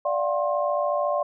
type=tone cluster; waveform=sine; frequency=586 / 694 / 748 / 1064 Hz; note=D5 / F5 / F#5 / C6; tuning=-4 / -11 / +19 / +29 cents; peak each=-24 / -28 / -32 / -28 dBFS; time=0.05-1.23 s; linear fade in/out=5 ms; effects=none